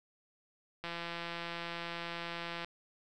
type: click train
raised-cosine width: 0.3 ms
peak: -24 dBFS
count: 308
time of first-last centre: 0.84-2.646 s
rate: 170 Hz
effects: none